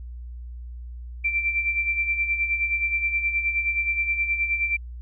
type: tone with tremolo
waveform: sine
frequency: 2349 Hz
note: D7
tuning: in tune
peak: -19 dBFS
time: 1.24-4.77 s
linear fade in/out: 10 ms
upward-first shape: sine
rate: 9.5 Hz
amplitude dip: 60%
effects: added 60 Hz sine -34 dBFS peak until 5.01 s